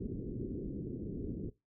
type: low-pass noise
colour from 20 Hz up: white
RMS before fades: -40 dBFS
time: 0-1.5 s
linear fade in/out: 10 ms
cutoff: 400 Hz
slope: 48 dB/octave
effects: noise-tail reverb RT60 0.2 s tail -17 dB re dry